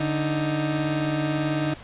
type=tone pair together; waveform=30% pulse; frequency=146.83 / 312 Hz; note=D3 / D#4; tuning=0 / +5 cents; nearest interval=octave + minor second; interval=1305 cents; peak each=-23 dBFS; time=0-1.74 s; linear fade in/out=5 ms; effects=pink hiss -44 dBFS RMS until 1.83 s + resampled to 8000 Hz